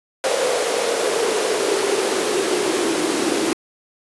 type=noise with high-pass filter sweep; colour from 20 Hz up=pink; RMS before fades=-20 dBFS; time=0.24-3.53 s; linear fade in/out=0 ms; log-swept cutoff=510 to 320 Hz; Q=5.9; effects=resampled to 24000 Hz